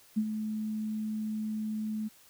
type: tone with ADSR envelope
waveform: sine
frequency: 215.8 Hz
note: A3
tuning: 33 cents flat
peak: -23 dBFS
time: 0.16-2.09 s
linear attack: 18 ms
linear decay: 64 ms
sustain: -8 dB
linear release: 21 ms
effects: white hiss -59 dBFS RMS until 2.29 s